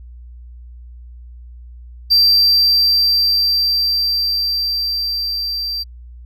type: tone with level ramp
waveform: triangle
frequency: 4699 Hz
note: D8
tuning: in tune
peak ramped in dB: -7 to -19 dBFS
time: 2.1-5.84 s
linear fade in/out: 20 ms
effects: added 60 Hz sine -34 dBFS peak until 6.25 s